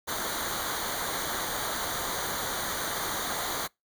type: noise with comb filter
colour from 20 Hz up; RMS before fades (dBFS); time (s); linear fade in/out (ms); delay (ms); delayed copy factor
pink; -32; 0.07-3.68; 20; 0.38; -0.8
effects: noise-tail reverb RT60 0.2 s tail -26 dB re dry